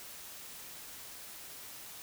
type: silence
effects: white hiss -48 dBFS RMS until 2.02 s